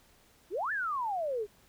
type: exponential two-way sweep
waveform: sine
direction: up then down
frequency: 311.8 to 1788 to 396.4 Hz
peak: -30 dBFS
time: 0.5-1.47 s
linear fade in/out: 50 ms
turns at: 0.72 s
effects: pink hiss -63 dBFS RMS until 1.68 s